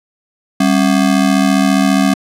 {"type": "ring-modulated tone", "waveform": "square", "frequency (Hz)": 233.7, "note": "A#3", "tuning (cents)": 5, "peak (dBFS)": -7, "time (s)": [0.6, 2.14], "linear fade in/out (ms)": 5, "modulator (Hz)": 37.4, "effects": ["low-pass 11000 Hz 12 dB/octave"]}